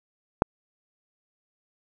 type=click; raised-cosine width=1 ms; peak=-3 dBFS; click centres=0.421 s; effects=none